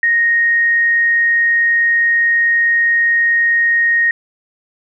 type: tone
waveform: sine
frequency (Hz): 1864.7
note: A#6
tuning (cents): 0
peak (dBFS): -10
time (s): 0.03-4.11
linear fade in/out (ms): 2
effects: none